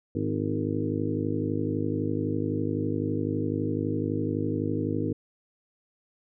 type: harmonic tone with a mistuned harmonic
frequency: 51.91 Hz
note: G#1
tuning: in tune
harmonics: 2 / 3 / 4 / 5 / 6 / 7 / 8 / 9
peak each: -32 / -34 / -42 / -31 / -31 / -38 / -37 / -35 dBFS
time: 0.15-5.13 s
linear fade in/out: 5 ms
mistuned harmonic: 7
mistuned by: -17 cents
effects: none